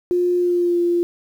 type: tone with pitch glide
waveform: sine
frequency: 355.3 to 346.8 Hz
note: F4 to F4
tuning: +30 to -12 cents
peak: -15 dBFS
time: 0.11-1.03 s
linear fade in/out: 0 ms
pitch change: -42 cents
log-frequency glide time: 0.38-0.79 s
effects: 8-bit